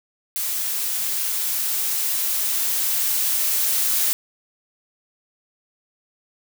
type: noise with level ramp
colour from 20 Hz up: blue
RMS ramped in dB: -25 to -20 dBFS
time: 0.36-4.13 s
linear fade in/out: 0 ms
effects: none